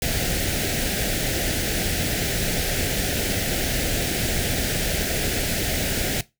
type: band-stop noise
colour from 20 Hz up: pink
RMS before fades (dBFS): -24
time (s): 0.02-6.21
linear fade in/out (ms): 2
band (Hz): 760 to 1500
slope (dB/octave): 48
effects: noise-tail reverb RT60 0.2 s tail -18 dB re dry